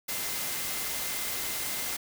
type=tone in noise; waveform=sine; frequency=2072 Hz; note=C7; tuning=17 cents flat; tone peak=-44 dBFS; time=0.08-1.97 s; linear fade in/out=10 ms; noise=white; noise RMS=-33 dBFS; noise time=0.08-1.97 s; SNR=-14 dB; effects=none